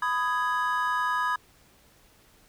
triangle chord, G# minor, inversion first, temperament just, 996.7 / 1245.9 / 1661.2 Hz, B5 / D#6 / G#6, +16 / +2 / 0 cents, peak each -26 / -27 / -28 dBFS, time 0.02-1.36 s, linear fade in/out 5 ms, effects pink hiss -59 dBFS RMS until 2.48 s

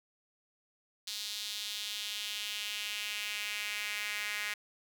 sawtooth tone with high-pass filter sweep, 208.1 Hz, G#3, 4 cents sharp, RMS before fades -38 dBFS, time 1.07-4.54 s, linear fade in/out 5 ms, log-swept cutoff 4000 to 2000 Hz, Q 2.6, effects none

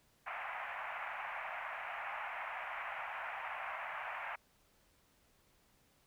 pink band-pass noise, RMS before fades -43 dBFS, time 0.26-4.36 s, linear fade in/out 10 ms, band 670 to 2500 Hz, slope 48 dB/octave, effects pink hiss -71 dBFS RMS until 6.06 s

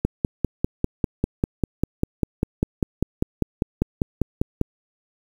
click train, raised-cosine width 3 ms, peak -6 dBFS, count 24, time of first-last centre 0.05-4.613 s, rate 5.04 Hz, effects 7-bit

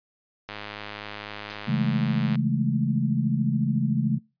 click train, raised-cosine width 0.3 ms, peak -19 dBFS, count 195, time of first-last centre 0.49-2.355 s, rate 104 Hz
white noise with exponential decay, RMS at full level -34 dBFS, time 1.5-1.66 s, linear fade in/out 0 ms, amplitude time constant 34 ms
sine chord, A major seventh, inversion first, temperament just, 137.5 / 165 / 206.2 / 220 Hz, C#3 / E3 / G#3 / A3, -14 / +2 / -12 / 0 cents, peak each -25 / -29 / -28 / -26 dBFS, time 1.67-4.19 s, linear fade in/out 20 ms
effects noise-tail reverb RT60 0.3 s tail -25 dB re dry + resampled to 11025 Hz

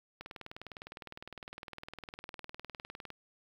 click train, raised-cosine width 0.3 ms, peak -28 dBFS, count 58, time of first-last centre 0.21-3.103 s, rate 19.7 Hz, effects 9-bit

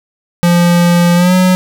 square tone with pitch glide, 173.6 to 183.92 Hz, F3 to F#3, -10 to -10 cents, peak -7 dBFS, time 0.43-1.55 s, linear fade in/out 0 ms, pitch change +100 cents, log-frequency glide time 1.15-1.34 s, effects none

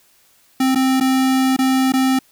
square tone with dropouts, 262.4 Hz, C4, 5 cents sharp, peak -14 dBFS, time 0.6-2.19 s, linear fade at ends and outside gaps 5 ms, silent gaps 0.749-0.756 / 1.001-1.008 / 1.565-1.588 / 1.922-1.936 s, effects white hiss -55 dBFS RMS until 2.31 s

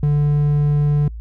triangle tone, 146.83 Hz, D3, in tune, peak -11 dBFS, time 0.03-1.08 s, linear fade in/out 2 ms, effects noise-tail reverb RT60 0.1 s tail -25 dB re dry + added 56 Hz sine -28 dBFS peak until 1.2 s

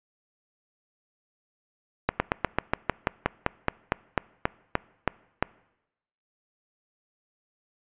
slowing click train, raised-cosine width 0.5 ms, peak -6 dBFS, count 17, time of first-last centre 2.09-5.426 s, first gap 110 ms, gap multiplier 1.08, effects noise-tail reverb RT60 0.9 s tail -23 dB re dry + resampled to 8000 Hz

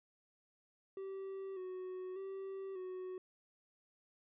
triangle tone with vibrato, 378.2 Hz, F#4, 38 cents sharp, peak -40 dBFS, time 0.97-3.18 s, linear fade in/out 2 ms, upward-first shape square, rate 0.84 Hz, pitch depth 39 cents each way, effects resampled to 8000 Hz

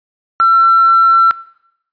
triangle tone with hard clipping, 1348 Hz, E6, 38 cents sharp, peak -7 dBFS, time 0.4-1.31 s, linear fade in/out 0 ms, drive 4 dB, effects noise-tail reverb RT60 0.8 s tail -20 dB re dry + resampled to 11025 Hz

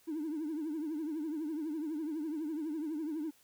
triangle tone with vibrato, 310 Hz, D#4, 6 cents flat, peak -31 dBFS, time 0.07-3.31 s, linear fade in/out 20 ms, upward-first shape triangle, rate 12 Hz, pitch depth 140 cents each way, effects tanh soft clip ceiling -31 dBFS + white hiss -66 dBFS RMS until 3.43 s

